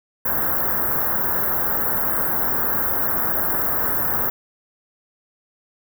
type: band-stop noise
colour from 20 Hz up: white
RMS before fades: -21 dBFS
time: 0.25-4.3 s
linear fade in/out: 5 ms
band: 1700 to 13000 Hz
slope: 48 dB/octave
effects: none